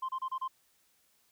sine tone bursts, 1046.5 Hz, C6, in tune, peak -30 dBFS, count 5, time 0.02-0.48 s, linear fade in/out 10 ms, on 68 ms, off 30 ms, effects tanh soft clip ceiling -30 dBFS + white hiss -70 dBFS RMS until 1.31 s

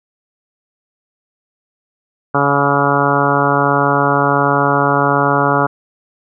harmonic tone with a mistuned harmonic, 141.4 Hz, C#3, 35 cents sharp, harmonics 1 / 2 / 3 / 4 / 5 / 6 / 7 / 8 / 9 / 10, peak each -20 / -20 / -20 / -20 / -20 / -20 / -20 / -20 / -20 / -20 dBFS, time 2.34-5.67 s, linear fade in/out 10 ms, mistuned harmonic 8, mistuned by +21 cents, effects none

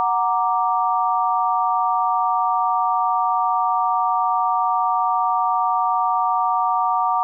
sine chord, Gb augmented, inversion none, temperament equal, 740 / 932.3 / 1174.7 Hz, Gb5 / Bb5 / D6, 0 / 0 / 0 cents, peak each -21 dBFS, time 0-7.23 s, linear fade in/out 0 ms, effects none

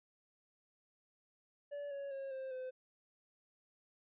triangle tone with pitch steps, 575 / 559 / 543.4 / 528.2 / 513.5 Hz, D5 / C#5 / C#5 / C5 / C5, -37 / +14 / -35 / +16 / -33 cents, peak -39 dBFS, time 1.71-2.71 s, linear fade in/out 20 ms, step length 200 ms, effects resampled to 8000 Hz

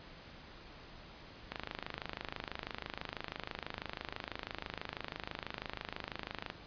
click train, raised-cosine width 0.3 ms, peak -22 dBFS, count 131, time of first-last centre 1.52-6.501 s, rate 26.1 Hz, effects pink hiss -53 dBFS RMS until 6.66 s + resampled to 11025 Hz

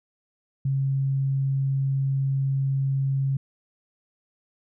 sine tone, 136 Hz, C#3, 33 cents flat, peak -21 dBFS, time 0.65-3.37 s, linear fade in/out 5 ms, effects none

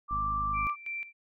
sine tone with vibrato, 1174.7 Hz, D6, in tune, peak -28 dBFS, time 0.08-0.76 s, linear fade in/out 50 ms, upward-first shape triangle, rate 10 Hz, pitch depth 12 cents each way
harmonic tone, 51.91 Hz, G#1, in tune, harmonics 1 / 2 / 3 / 4 / 5, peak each -37 / -43 / -47 / -49 / -51 dBFS, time 0.11-0.67 s, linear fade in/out 0 ms
sine tone with tremolo, 2349 Hz, D7, in tune, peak -33 dBFS, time 0.53-1.13 s, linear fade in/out 50 ms, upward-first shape square, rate 3 Hz, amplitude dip 75%
effects none

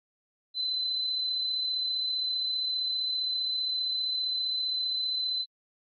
sine tone with amplitude modulation, 4039 Hz, B7, 38 cents sharp, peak -26 dBFS, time 0.54-5.46 s, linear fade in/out 50 ms, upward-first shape sine, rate 35.2 Hz, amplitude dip 30%, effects AAC 32 kbps

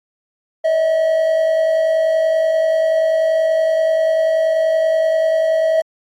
triangle tone pair together, 592.6 / 643 Hz, D5 / E5, +15 / -43 cents, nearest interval minor second, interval 142 cents, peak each -22 / -11 dBFS, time 0.64-5.82 s, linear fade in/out 10 ms, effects AAC 48 kbps

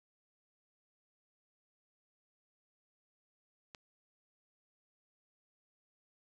click, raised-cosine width 0.2 ms, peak -30 dBFS, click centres 3.748 s, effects none

